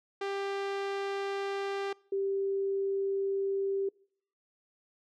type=tone pair in turn; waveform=sawtooth / sine; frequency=395.7 / 392.1 Hz; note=G4 / G4; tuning=+16 / 0 cents; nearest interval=unison; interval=16 cents; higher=first; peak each=-28 dBFS; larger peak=neither; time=0.21-1.93 / 2.12-3.89 s; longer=second; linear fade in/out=5 ms; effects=noise-tail reverb RT60 0.6 s tail -25 dB re dry + low-pass 4000 Hz 12 dB/octave